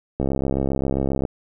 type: click train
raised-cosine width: 2 ms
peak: -9 dBFS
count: 72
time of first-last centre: 0.2-1.252 s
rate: 67.5 Hz
effects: none